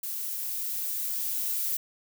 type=noise with level ramp; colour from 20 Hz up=violet; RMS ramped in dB=-34 to -29 dBFS; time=0.03-1.77 s; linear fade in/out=5 ms; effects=none